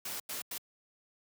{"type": "noise bursts at uneven times", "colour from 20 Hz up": "white", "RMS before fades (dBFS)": -39, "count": 3, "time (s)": [[0.05, 0.2], [0.29, 0.42], [0.51, 0.58]], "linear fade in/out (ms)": 5, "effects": ["high-pass 100 Hz 12 dB/octave"]}